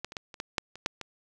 clicks, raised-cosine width 0.2 ms, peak -17 / -25 / -17 / -27 / -16 / -9 / -27 / -9 / -20 dBFS, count 9, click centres 0.046 / 0.121 / 0.168 / 0.342 / 0.401 / 0.582 / 0.756 / 0.861 / 1.013 s, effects none

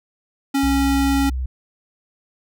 square tone, 275.3 Hz, C#4, 12 cents flat, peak -17 dBFS, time 0.54-1.3 s, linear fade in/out 10 ms
sine tone with vibrato, 64 Hz, C2, 38 cents flat, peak -21 dBFS, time 0.63-1.46 s, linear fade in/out 5 ms, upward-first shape sine, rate 17 Hz, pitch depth 39 cents each way
effects none

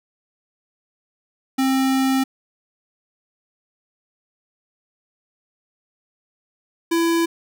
square tone pair in turn, 265.2 / 334.1 Hz, C4 / E4, +23 / +23 cents, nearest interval major third, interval 400 cents, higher second, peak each -17 dBFS, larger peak neither, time 1.58-2.24 / 6.91-7.26 s, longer first, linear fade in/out 10 ms, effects none

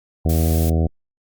harmonic tone, 81 Hz, E2, 30 cents flat, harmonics 1 / 2 / 3 / 4 / 5 / 6 / 7 / 8 / 9, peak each -16 / -22 / -26 / -28 / -30 / -32 / -33 / -34 / -35 dBFS, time 0.25-0.87 s, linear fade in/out 5 ms
blue noise, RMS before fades -30 dBFS, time 0.29-0.7 s, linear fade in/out 5 ms
effects Opus 48 kbps

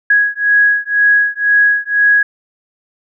sine beating tone pair, 1661.2 / 1663.2 Hz, G#6 / G#6, 0 / +2 cents, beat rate 2 Hz, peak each -12 dBFS, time 0.1-2.23 s, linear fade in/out 5 ms, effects none

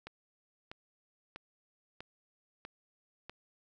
click train, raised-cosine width 0.3 ms, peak -28 dBFS, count 6, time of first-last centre 0.07-3.296 s, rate 1.55 Hz, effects none

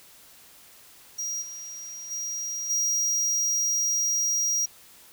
square tone with level steps, 5720 Hz, F8, 41 cents sharp, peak -29 / -37 / -30 / -23 dBFS, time 1.18-4.66 s, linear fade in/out 10 ms, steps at 1.41 / 2.1 / 2.69 s, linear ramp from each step 20 ms, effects white hiss -52 dBFS RMS until 5.12 s

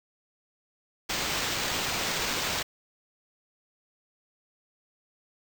violet noise with sample-and-hold, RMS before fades -30 dBFS, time 1.09-2.63 s, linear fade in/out 10 ms, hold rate 11025 Hz, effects none

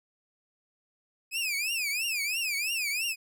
sawtooth tone with vibrato, 2500 Hz, D#7, 8 cents sharp, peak -25 dBFS, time 1.31-3.16 s, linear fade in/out 50 ms, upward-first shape triangle, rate 3 Hz, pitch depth 230 cents each way, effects none

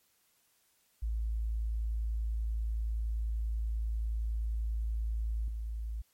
sine tone with level steps, 55.2 Hz, A1, 6 cents sharp, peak -30 / -34 dBFS, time 1.02-6.02 s, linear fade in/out 10 ms, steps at 5.48 s, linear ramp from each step 2 ms, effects white hiss -71 dBFS RMS until 6.13 s + MP3 64 kbps

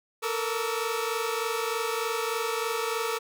sawtooth tone cluster, 448.6 / 471.9 / 1147 / 1300 Hz, A4 / A#4 / D6 / E6, +34 / +21 / -41 / -24 cents, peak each -27 / -29 / -32 / -31 dBFS, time 0.22-3.19 s, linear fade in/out 20 ms, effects none

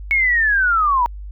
sine linear sweep, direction down, 2217 to 932.3 Hz, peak -13 dBFS, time 0.11-1.06 s, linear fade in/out 0 ms, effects added 50 Hz sine -29 dBFS peak until 1.31 s

